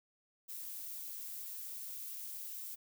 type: noise with amplitude modulation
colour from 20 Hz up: violet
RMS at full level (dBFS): -43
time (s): 0.48-2.76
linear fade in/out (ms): 20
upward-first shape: sine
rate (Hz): 289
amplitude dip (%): 40
effects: none